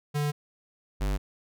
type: tone pair in turn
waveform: square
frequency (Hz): 146.83 / 49.2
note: D3 / G1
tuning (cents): 0 / +7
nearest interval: octave + perfect fifth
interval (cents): 1893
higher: first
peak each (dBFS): -26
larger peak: neither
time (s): 0.14-0.32 / 1-1.18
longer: neither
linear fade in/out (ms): 20
effects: none

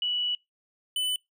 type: tone pair in turn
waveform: sine / square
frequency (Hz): 2947 / 3002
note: F#7 / F#7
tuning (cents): -8 / +24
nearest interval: unison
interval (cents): 32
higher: second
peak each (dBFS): -25 / -26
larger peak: first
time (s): 0.02-0.35 / 0.96-1.16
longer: first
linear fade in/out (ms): 2
effects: noise-tail reverb RT60 0.2 s tail -25 dB re dry

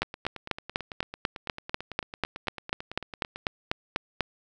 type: two click trains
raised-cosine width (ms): 0.3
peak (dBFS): -21 / -9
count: 31 / 18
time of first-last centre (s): 0.03-3.36 / 0.02-4.207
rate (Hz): 9.01 / 4.06
effects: none

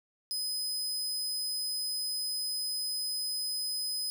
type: tone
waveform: sawtooth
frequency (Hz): 5030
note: D#8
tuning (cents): +18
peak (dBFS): -29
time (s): 0.31-4.1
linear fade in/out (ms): 0
effects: none

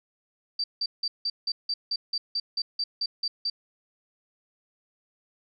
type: tone bursts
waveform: sine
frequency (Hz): 4657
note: D8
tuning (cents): -15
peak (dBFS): -25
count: 14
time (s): 0.59-3.5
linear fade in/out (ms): 5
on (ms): 50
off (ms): 170
effects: none

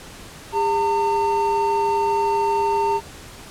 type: tone pair together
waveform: triangle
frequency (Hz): 403.7 / 906.3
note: G#4 / A#5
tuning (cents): -49 / -49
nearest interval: octave + major second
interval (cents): 1400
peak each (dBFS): -20 / -17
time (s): 0.52-3.01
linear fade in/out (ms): 50
effects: pink hiss -40 dBFS RMS until 3.5 s + low-pass 11000 Hz 12 dB/octave

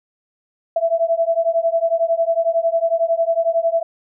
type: beating tone pair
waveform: sine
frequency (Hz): 659.3 / 670.3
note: E5 / E5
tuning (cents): 0 / +29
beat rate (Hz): 11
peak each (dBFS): -18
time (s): 0.76-3.83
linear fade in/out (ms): 5
effects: none

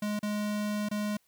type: tone with dropouts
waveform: square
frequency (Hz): 208.9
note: G#3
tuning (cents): +10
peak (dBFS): -30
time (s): 0.02-1.17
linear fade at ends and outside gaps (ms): 5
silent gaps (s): 0.192-0.229 / 0.888-0.912
effects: white hiss -70 dBFS RMS until 1.27 s

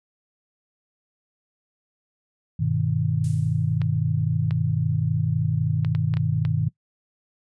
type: chord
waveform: sine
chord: G augmented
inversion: none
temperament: equal with one note detuned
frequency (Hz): 99.71 / 123.47 / 155.56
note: G2 / B2 / D#3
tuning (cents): +30 / 0 / 0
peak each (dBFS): -26 / -25 / -23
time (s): 2.59-6.69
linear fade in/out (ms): 10
type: noise with exponential decay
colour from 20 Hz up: violet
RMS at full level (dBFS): -36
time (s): 3.24-3.89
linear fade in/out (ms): 2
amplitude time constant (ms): 140
type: clicks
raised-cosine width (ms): 0.3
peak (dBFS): -20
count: 7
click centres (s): 3.817 / 4.509 / 5.848 / 5.95 / 6.139 / 6.17 / 6.451
effects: noise-tail reverb RT60 0.1 s tail -20 dB re dry + resampled to 22050 Hz

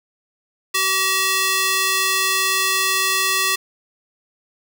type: tone with high-pass filter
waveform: square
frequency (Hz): 381.3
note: G4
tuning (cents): -48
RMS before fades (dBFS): -19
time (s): 0.74-3.56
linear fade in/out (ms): 10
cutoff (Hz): 1700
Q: 0.65
effects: none

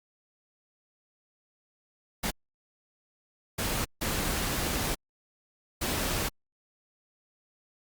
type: noise bursts at uneven times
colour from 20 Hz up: pink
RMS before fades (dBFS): -30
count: 4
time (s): 2.23-2.31 / 3.58-3.85 / 4.01-4.95 / 5.81-6.29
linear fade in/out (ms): 10
effects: Opus 48 kbps

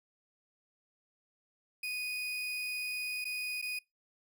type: tone with dropouts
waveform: 35% pulse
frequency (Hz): 2483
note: D#7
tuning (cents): -4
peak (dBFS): -33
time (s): 1.83-3.79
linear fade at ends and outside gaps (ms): 5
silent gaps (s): 3.244-3.252 / 3.616-3.624
effects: noise-tail reverb RT60 0.2 s tail -24 dB re dry

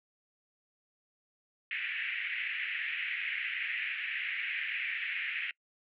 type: band-pass noise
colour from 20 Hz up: pink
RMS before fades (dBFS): -36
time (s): 1.71-5.51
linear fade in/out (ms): 2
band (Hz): 1800 to 2700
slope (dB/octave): 48
effects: noise-tail reverb RT60 0.1 s tail -25 dB re dry

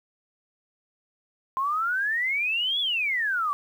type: exponential two-way sweep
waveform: sine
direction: up then down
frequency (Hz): 1040 to 3468 to 1123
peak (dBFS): -23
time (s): 1.57-3.53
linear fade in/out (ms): 0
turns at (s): 2.8
effects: 9-bit

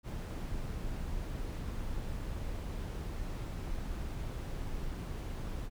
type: noise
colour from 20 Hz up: brown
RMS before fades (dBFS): -38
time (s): 0.03-5.7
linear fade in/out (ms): 50
effects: none

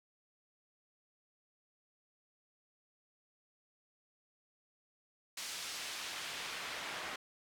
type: noise with band-pass filter sweep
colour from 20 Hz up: pink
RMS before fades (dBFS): -43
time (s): 5.37-7.16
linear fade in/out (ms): 5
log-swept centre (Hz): 5300 to 1700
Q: 0.71
effects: none

